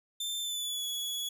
sawtooth tone with pitch glide, 3563 to 3379 Hz, A7 to G#7, +21 to +29 cents, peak -30 dBFS, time 0.2-1.29 s, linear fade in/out 5 ms, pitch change -92 cents, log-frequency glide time 0.4-0.85 s, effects none

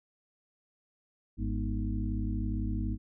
harmonic tone with a mistuned harmonic, 52.1 Hz, G#1, 6 cents sharp, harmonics 1 / 2 / 4 / 5 / 6, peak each -32 / -35 / -38 / -39 / -40 dBFS, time 1.37-2.98 s, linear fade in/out 50 ms, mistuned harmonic 5, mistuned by -100 cents, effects none

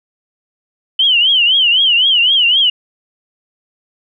sine tone with vibrato, 3013 Hz, F#7, 31 cents sharp, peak -8 dBFS, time 0.99-2.7 s, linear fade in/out 5 ms, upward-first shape triangle, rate 3.9 Hz, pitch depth 180 cents each way, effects none

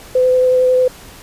sine tone with vibrato, 508 Hz, B4, 49 cents sharp, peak -9 dBFS, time 0.15-0.88 s, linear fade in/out 5 ms, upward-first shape triangle, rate 11 Hz, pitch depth 11 cents each way, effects pink hiss -38 dBFS RMS until 1.22 s + resampled to 32000 Hz

